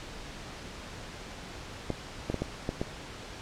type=clicks; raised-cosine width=2 ms; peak=-16 dBFS; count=6; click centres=1.903 / 2.3 / 2.343 / 2.42 / 2.691 / 2.815 s; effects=pink hiss -43 dBFS RMS until 3.41 s + low-pass 6000 Hz 12 dB/octave